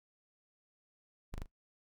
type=tone; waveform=sawtooth; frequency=25.43 Hz; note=G#0; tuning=35 cents flat; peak=-36 dBFS; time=1.32-1.46 s; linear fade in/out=20 ms; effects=noise-tail reverb RT60 0.1 s tail -17 dB re dry